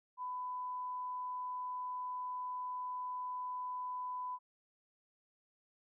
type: tone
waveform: sine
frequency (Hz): 1000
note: B5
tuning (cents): +21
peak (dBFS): -38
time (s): 0.17-4.39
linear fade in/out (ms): 50
effects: none